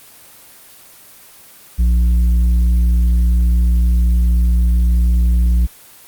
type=tone with tanh clipping; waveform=triangle; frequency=59.3 Hz; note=A#1; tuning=30 cents sharp; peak=-11 dBFS; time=1.78-5.67 s; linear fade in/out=20 ms; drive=10 dB; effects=white hiss -42 dBFS RMS until 6.07 s + Opus 24 kbps